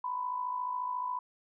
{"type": "tone with amplitude modulation", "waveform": "sine", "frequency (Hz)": 996, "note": "B5", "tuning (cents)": 14, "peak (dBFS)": -29, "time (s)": [0.04, 1.19], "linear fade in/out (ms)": 5, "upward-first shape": "sine", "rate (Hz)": 54.2, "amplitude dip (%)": 60, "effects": []}